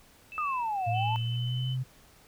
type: tone with tremolo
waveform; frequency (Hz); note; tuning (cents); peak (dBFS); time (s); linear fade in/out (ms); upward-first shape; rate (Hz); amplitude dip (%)
sine; 2637; E7; 0; -36; 0.32-1.36; 0; sine; 1.8; 90
type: exponential two-way sweep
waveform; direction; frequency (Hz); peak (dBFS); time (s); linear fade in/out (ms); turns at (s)
sine; down then up; 1261 to 690 to 903; -28; 0.38-1.16; 0; 0.89
type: tone with pitch glide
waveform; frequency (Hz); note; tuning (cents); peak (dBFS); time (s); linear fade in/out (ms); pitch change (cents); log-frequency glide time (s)
sine; 112.7 to 128.71; A2 to C3; +42 to -28; -28; 0.86-1.84; 20; +230; 1.1-1.69
type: tone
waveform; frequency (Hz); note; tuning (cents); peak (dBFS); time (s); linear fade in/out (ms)
sine; 3031; F#7; +41; -38; 0.93-1.77; 50
effects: pink hiss -58 dBFS RMS until 2.27 s